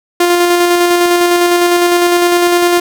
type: tone with tremolo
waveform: sawtooth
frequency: 350 Hz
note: F4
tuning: 4 cents sharp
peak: -3 dBFS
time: 0.2-2.8 s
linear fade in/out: 5 ms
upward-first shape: square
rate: 9.9 Hz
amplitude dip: 25%
effects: none